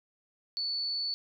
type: tone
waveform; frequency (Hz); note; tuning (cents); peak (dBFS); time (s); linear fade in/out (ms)
sine; 4461; C#8; +10; -30; 0.57-1.14; 0
effects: none